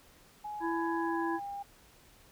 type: tone with pitch glide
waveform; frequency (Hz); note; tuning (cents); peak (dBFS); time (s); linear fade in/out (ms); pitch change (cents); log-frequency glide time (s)
sine; 839 to 803; G#5 to G5; +17 to +41; -37; 0.44-1.63; 10; -76; 0.93-1.24
type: harmonic tone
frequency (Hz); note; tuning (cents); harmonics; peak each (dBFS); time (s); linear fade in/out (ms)
333.4; E4; +20; 1 / 3 / 5; -32 / -36 / -40; 0.6-1.4; 50
effects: pink hiss -60 dBFS RMS until 2.31 s